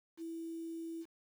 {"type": "tone with quantisation", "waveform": "sine", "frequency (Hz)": 329.6, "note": "E4", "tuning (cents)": 0, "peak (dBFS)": -40, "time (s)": [0.17, 1.06], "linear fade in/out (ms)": 50, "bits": 10, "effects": []}